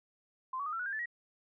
sine tone with pitch steps, 1038 / 1131.9 / 1234.4 / 1346.1 / 1468 / 1600.8 / 1745.7 / 1903.7 Hz, C6 / C#6 / D#6 / E6 / F#6 / G6 / A6 / A#6, -14 / +36 / -14 / +36 / -14 / +36 / -14 / +36 cents, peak -34 dBFS, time 0.53-1.058 s, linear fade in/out 5 ms, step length 66 ms, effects none

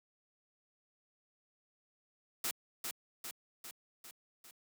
white noise with echo, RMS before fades -36 dBFS, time 2.44-2.51 s, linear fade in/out 2 ms, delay 400 ms, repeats 5, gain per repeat -4 dB, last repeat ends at 4.51 s, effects high-pass 150 Hz 12 dB/octave

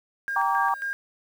sine tone with tremolo, 1611 Hz, G6, 47 cents sharp, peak -26 dBFS, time 0.28-0.93 s, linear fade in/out 0 ms, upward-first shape square, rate 3.7 Hz, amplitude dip 65%
sine chord, G minor, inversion none, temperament equal with one note detuned, 784 / 932.3 / 1151.8 Hz, G5 / Bb5 / D6, 0 / 0 / -34 cents, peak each -26 / -25 / -25 dBFS, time 0.36-0.74 s, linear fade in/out 2 ms
effects 8-bit

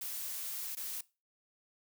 blue noise with dropouts, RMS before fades -40 dBFS, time 0.01-1.01 s, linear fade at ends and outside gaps 5 ms, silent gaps 0.752-0.769 s, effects noise-tail reverb RT60 0.3 s tail -21 dB re dry

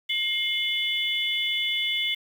sine tone cluster, 2127 / 2982 / 3464 Hz, C7 / F#7 / A7, +28 / +13 / -28 cents, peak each -28 dBFS, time 0.09-2.15 s, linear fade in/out 10 ms, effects 8-bit

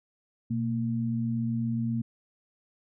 sine tone pair together, 121.41 / 229.2 Hz, B2 / A#3, -29 / -29 cents, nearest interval major seventh, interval 1100 cents, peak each -30 / -28 dBFS, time 0.5-2.02 s, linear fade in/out 10 ms, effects none

